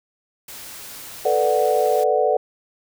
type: noise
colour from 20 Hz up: white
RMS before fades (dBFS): -37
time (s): 0.48-2.04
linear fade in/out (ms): 5
type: chord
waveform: sine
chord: B minor seventh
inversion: third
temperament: equal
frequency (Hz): 440 / 493.9 / 587.3 / 740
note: A4 / B4 / D5 / F#5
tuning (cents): 0 / 0 / 0 / 0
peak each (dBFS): -21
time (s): 1.25-2.37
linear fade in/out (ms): 5
effects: none